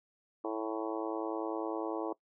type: harmonic tone with a mistuned harmonic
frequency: 110 Hz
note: A2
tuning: in tune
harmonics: 3 / 4 / 5 / 6 / 7 / 8 / 9 / 10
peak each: -37 / -39 / -41 / -43 / -44 / -45 / -46 / -47 dBFS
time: 0.44-2.13 s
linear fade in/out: 5 ms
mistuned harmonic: 10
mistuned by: +18 cents
effects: noise-tail reverb RT60 0.1 s tail -21 dB re dry